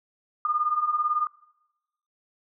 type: beating tone pair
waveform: sine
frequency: 1202 / 1220 Hz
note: D6 / D#6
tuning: +40 / -34 cents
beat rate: 18 Hz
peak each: -28 / -24 dBFS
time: 0.45-1.27 s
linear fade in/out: 2 ms
effects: noise-tail reverb RT60 1.0 s tail -22 dB re dry